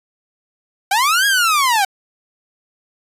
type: linear two-way sweep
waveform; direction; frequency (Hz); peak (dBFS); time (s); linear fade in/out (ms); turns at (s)
sawtooth; up then down; 750 to 1661.2 to 750; -9; 0.91-1.85; 5; 1.26
effects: resampled to 32000 Hz